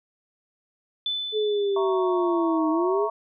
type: tone with exponential decay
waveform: sine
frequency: 3506 Hz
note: A7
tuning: 7 cents flat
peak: -23 dBFS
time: 1.06-2.58 s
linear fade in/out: 2 ms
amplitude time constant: 330 ms
type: linear two-way sweep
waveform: sine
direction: down then up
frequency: 432.4 to 311.1 to 432.4 Hz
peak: -21 dBFS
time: 1.32-3.09 s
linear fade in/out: 50 ms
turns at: 2.7 s
type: chord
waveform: sine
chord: A# diminished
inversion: second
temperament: equal with one note detuned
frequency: 661.9 / 932.3 / 1108.7 Hz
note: E5 / A#5 / C#6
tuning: +7 / 0 / 0 cents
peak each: -30 dBFS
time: 1.76-3.1 s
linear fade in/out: 5 ms
effects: none